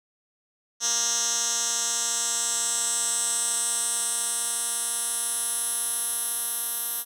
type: tone with band-pass filter sweep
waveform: 10% pulse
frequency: 234.3 Hz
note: A#3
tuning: 9 cents sharp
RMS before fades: -27 dBFS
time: 0.8-7.05 s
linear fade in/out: 50 ms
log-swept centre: 6300 to 12000 Hz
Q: 4.8
effects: none